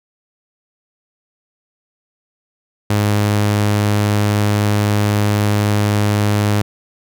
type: tone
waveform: sawtooth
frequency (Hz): 103.83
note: G#2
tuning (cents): 0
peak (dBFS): -9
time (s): 2.9-6.62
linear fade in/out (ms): 5
effects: none